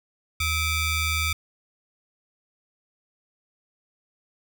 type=ring-modulated tone; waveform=sawtooth; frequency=1200 Hz; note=D6; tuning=37 cents sharp; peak=-16 dBFS; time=0.4-1.33 s; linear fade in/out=5 ms; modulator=1120 Hz; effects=none